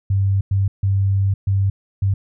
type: tone bursts at uneven times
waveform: sine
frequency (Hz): 97.9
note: G2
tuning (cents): -2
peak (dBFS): -14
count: 5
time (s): 0.1-0.41 / 0.51-0.68 / 0.83-1.34 / 1.47-1.7 / 2.02-2.14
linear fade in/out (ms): 5
effects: none